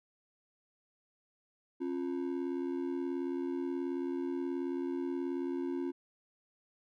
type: ring-modulated tone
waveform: triangle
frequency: 311.1 Hz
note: D#4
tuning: in tune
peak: -28 dBFS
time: 1.8-5.92 s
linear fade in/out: 20 ms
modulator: 39.3 Hz
effects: none